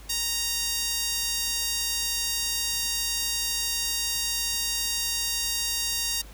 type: tone with high-pass filter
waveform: sawtooth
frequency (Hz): 932.3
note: A#5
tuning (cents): 0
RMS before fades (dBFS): -28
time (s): 0.09-6.22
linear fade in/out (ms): 10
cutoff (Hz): 4600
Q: 1.1
effects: added 50 Hz sine -43 dBFS peak until 6.33 s + pink hiss -50 dBFS RMS until 6.33 s